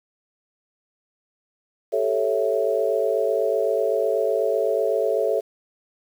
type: chord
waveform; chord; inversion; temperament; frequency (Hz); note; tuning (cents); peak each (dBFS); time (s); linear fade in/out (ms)
sine; A dominant seventh; third; equal; 392 / 440 / 554.4 / 659.3; G4 / A4 / C#5 / E5; 0 / 0 / 0 / 0; -27 / -23 / -24 / -25; 1.92-5.41; 20
effects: 8-bit